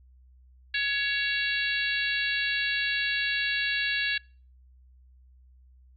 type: harmonic tone with a mistuned harmonic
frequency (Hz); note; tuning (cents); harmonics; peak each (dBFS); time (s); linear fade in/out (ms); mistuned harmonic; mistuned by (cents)
560; C#5; +18; 3 / 4 / 5 / 6 / 7 / 8; -28 / -34 / -31 / -36 / -34 / -38; 0.74-4.18; 5; 5; -36
effects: noise-tail reverb RT60 0.4 s tail -25 dB re dry + added 63 Hz sine -53 dBFS peak until 5.96 s